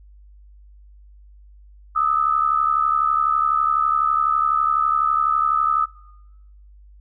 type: tone pair together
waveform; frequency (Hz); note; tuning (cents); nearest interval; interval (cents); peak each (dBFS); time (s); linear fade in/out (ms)
sine; 1226 / 1298; D#6 / E6; -26 / -27; minor second; 99; -19; 1.95-5.86; 20
effects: noise-tail reverb RT60 0.9 s tail -20 dB re dry + added 50 Hz sine -44 dBFS peak until 7 s